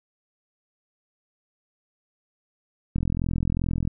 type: click train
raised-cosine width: 5 ms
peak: -13 dBFS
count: 40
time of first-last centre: 2.96-3.875 s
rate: 42.6 Hz
effects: none